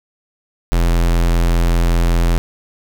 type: tone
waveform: square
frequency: 42.56 Hz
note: F1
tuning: 44 cents flat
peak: -12 dBFS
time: 0.72-2.38 s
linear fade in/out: 0 ms
effects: none